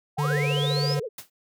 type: linear sweep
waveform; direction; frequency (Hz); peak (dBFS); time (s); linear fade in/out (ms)
sine; up; 702 to 5274; -28; 0.17-0.95; 10
type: tone with pitch glide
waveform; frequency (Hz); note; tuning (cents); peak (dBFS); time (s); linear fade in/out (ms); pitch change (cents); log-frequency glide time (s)
square; 146.83 to 144.64; D3 to D3; 0 to -26; -24; 0.18-1; 10; -26; 0.34-0.44
type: tone with vibrato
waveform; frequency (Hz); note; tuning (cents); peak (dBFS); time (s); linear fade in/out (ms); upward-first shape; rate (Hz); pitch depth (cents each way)
sine; 477.1; A#4; +40; -29; 0.23-1.09; 20; triangle; 15; 250
type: noise with exponential decay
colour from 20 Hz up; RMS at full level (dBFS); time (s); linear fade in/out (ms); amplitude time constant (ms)
white; -33; 1.18-1.3; 5; 26
effects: none